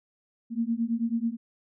sine beating tone pair, 226.5 / 235.7 Hz, A#3 / A#3, -50 / +19 cents, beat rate 9.2 Hz, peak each -28 dBFS, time 0.5-1.37 s, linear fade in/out 50 ms, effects none

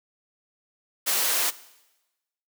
white high-pass noise, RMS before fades -24 dBFS, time 1.06-1.51 s, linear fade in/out 20 ms, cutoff 390 Hz, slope 12 dB/octave, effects noise-tail reverb RT60 1.0 s tail -18 dB re dry

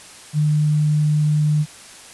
sine tone, 150.9 Hz, D3, 47 cents sharp, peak -14 dBFS, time 0.33-1.66 s, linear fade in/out 50 ms, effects white hiss -41 dBFS RMS until 2.13 s + resampled to 24000 Hz

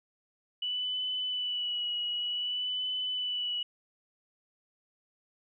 sine tone with vibrato, 2960 Hz, F#7, in tune, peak -30 dBFS, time 0.62-3.63 s, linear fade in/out 5 ms, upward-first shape sine, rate 0.54 Hz, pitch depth 29 cents each way, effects none

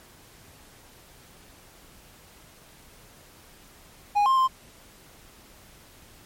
triangle tone with pitch steps, 823 / 1058 / 1046 Hz, G#5 / C6 / C6, -16 / +19 / -1 cents, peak -16 dBFS, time 4.15-4.48 s, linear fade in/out 20 ms, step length 110 ms, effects pink hiss -52 dBFS RMS until 6.25 s + MP3 64 kbps

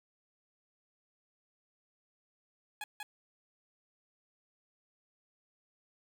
15% pulse tone with echo, 838 Hz, G#5, 15 cents sharp, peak -32 dBFS, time 2.81-2.84 s, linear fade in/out 2 ms, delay 190 ms, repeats 1, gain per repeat -2 dB, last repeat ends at 3.03 s, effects none

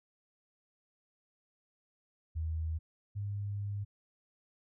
sine tone pair in turn, 80 / 101.58 Hz, D#2 / G#2, +49 / -38 cents, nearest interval major third, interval 413 cents, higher second, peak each -32 / -34 dBFS, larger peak first, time 2.35-2.79 / 3.15-3.85 s, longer second, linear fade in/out 20 ms, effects none

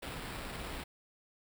pink noise with sample-and-hold, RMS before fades -42 dBFS, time 0.02-0.84 s, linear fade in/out 10 ms, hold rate 6300 Hz, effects none

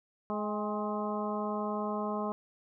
harmonic tone with a mistuned harmonic, 210.7 Hz, G#3, 25 cents sharp, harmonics 1 / 2 / 3 / 4 / 5 / 6, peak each -35 / -38 / -38 / -40 / -38 / -44 dBFS, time 0.3-2.32 s, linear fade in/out 0 ms, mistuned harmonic 4, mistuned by -41 cents, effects none

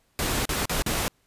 pink noise with dropouts, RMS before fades -26 dBFS, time 0.19-1.08 s, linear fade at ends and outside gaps 0 ms, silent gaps 0.454-0.492 / 0.655-0.695 / 0.822-0.863 s, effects pink hiss -67 dBFS RMS until 1.26 s + resampled to 32000 Hz

